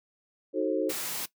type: chord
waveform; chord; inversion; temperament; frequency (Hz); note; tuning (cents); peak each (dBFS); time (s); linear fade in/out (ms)
sine; D# diminished seventh; none; equal with one note detuned; 311.1 / 370 / 440 / 533.6; D#4 / F#4 / A4 / C5; 0 / 0 / 0 / +34; -30; 0.53-0.93; 50
type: high-pass noise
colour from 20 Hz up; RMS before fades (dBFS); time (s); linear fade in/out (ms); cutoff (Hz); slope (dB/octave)
white; -34; 0.89-1.26; 10; 110; 24
effects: noise-tail reverb RT60 0.1 s tail -17 dB re dry